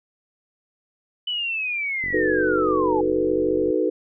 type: linear sweep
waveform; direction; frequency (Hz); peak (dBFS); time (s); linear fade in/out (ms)
sine; down; 3000 to 819; -23; 1.27-3.01; 5
type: click train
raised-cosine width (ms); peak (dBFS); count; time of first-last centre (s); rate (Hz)
3; -25; 78; 2.04-3.703; 46.3
type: chord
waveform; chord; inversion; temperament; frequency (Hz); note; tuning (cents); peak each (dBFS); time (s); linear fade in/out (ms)
sine; B dominant seventh; first; equal; 311.1 / 370 / 440 / 493.9; D#4 / F#4 / A4 / B4; 0 / 0 / 0 / 0; -24; 2.13-3.9; 10
effects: none